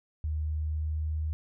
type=tone with pitch glide; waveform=sine; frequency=76.9 to 77.7 Hz; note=D#2 to D#2; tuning=-20 to -2 cents; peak=-28 dBFS; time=0.24-1.33 s; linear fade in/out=0 ms; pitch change=+18 cents; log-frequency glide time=0.47-1.2 s; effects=none